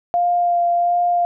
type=tone with vibrato; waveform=sine; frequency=698.5 Hz; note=F5; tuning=in tune; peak=-14 dBFS; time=0.14-1.25 s; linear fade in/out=0 ms; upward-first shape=sine; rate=1.4 Hz; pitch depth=13 cents each way; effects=none